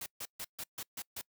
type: noise bursts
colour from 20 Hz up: white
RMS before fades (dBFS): -41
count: 7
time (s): 0.01-1.214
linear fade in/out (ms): 5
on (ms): 52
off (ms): 140
effects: noise-tail reverb RT60 0.1 s tail -25 dB re dry